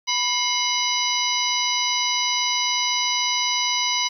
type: harmonic tone with a mistuned harmonic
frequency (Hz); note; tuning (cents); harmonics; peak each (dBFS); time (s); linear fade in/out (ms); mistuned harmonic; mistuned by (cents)
987.8; B5; 0; 1 / 2 / 3 / 4 / 5 / 6; -27 / -27 / -27 / -27 / -27 / -27; 0.07-4.09; 20; 2; +130
effects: 9-bit